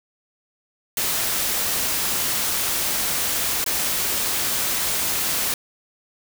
white noise with dropouts, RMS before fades -23 dBFS, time 0.97-5.54 s, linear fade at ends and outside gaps 2 ms, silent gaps 3.642-3.662 s, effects none

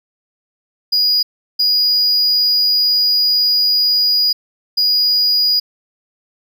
triangle tone bursts at uneven times, 4901 Hz, D#8, 27 cents flat, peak -10 dBFS, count 3, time 0.92-1.23 / 1.59-4.33 / 4.77-5.6 s, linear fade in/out 10 ms, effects none

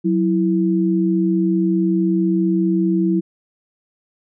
sine tone pair together, 184.98 / 329.6 Hz, F#3 / E4, 0 / 0 cents, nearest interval minor seventh, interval 1000 cents, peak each -17 dBFS, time 0.04-3.21 s, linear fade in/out 20 ms, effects none

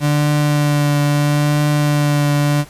35% pulse tone with vibrato, 146.83 Hz, D3, in tune, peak -11 dBFS, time 0-2.65 s, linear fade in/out 50 ms, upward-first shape triangle, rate 0.75 Hz, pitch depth 19 cents each way, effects pink hiss -42 dBFS RMS until 2.69 s + resampled to 32000 Hz

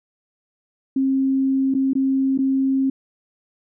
sine tone with dropouts, 267.7 Hz, C4, 40 cents sharp, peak -16 dBFS, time 0.96-2.9 s, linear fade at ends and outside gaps 5 ms, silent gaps 1.741-1.748 / 1.934-1.952 / 2.377-2.387 s, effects none

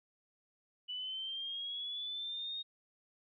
sine linear sweep, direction up, 2960 to 3729 Hz, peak -38 dBFS, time 0.88-2.63 s, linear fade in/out 20 ms, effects none

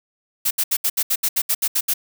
blue noise bursts, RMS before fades -19 dBFS, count 12, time 0.45-1.939 s, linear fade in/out 10 ms, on 59 ms, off 71 ms, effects none

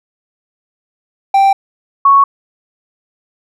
triangle / sine tone pair in turn, 784 / 1108.7 Hz, G5 / C#6, 0 / 0 cents, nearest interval tritone, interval 600 cents, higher second, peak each -4 dBFS, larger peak neither, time 1.34-1.53 / 2.05-2.24 s, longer neither, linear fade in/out 5 ms, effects none

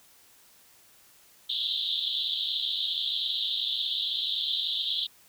pink band-pass noise, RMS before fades -30 dBFS, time 1.49-5.07 s, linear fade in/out 10 ms, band 3200 to 4000 Hz, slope 96 dB/octave, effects white hiss -58 dBFS RMS until 5.28 s

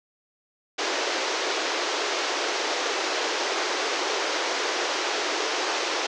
pink band-pass noise, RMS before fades -27 dBFS, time 0.78-6.07 s, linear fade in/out 10 ms, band 330 to 6500 Hz, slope 48 dB/octave, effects none

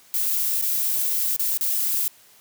violet noise with dropouts, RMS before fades -23 dBFS, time 0.14-2.08 s, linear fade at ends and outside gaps 0 ms, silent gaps 0.613-0.624 / 1.363-1.395 / 1.574-1.61 s, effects white hiss -53 dBFS RMS until 2.4 s + high-pass 80 Hz 12 dB/octave

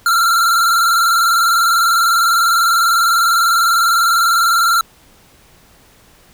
square tone with vibrato, 1363 Hz, F6, 43 cents flat, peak -11 dBFS, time 0.06-4.81 s, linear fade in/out 2 ms, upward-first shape square, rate 20 Hz, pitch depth 48 cents each way, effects pink hiss -48 dBFS RMS until 6.33 s

